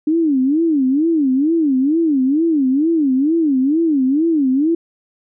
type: tone with vibrato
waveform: sine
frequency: 293.7 Hz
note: D4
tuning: in tune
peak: -12 dBFS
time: 0.07-4.75 s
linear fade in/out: 5 ms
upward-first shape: sine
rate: 2.2 Hz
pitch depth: 230 cents each way
effects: none